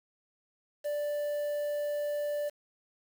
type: tone with quantisation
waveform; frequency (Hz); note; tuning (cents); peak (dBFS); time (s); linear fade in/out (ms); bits
triangle; 587.3; D5; 0; -28; 0.84-2.5; 20; 8
effects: none